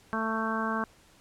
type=harmonic tone; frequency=222 Hz; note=A3; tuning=16 cents sharp; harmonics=1 / 2 / 3 / 4 / 5 / 6 / 7; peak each=-32 / -38 / -38 / -37 / -33 / -38 / -35 dBFS; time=0.13-0.84 s; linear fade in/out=0 ms; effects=pink hiss -59 dBFS RMS until 1.2 s + low-pass 11000 Hz 12 dB/octave